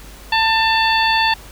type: harmonic tone with a mistuned harmonic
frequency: 893 Hz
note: A5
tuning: 25 cents sharp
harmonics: 1 / 2 / 3 / 4 / 5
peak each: -16 / -19 / -21 / -22 / -23 dBFS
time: 0.32-1.34 s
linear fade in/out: 5 ms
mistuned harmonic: 4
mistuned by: -38 cents
effects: added 50 Hz sine -38 dBFS peak until 1.51 s + pink hiss -41 dBFS RMS until 1.51 s